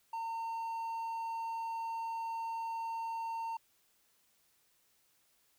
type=tone; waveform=triangle; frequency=911 Hz; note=A#5; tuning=40 cents flat; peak=-34 dBFS; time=0.13-3.57 s; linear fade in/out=5 ms; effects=white hiss -72 dBFS RMS until 5.58 s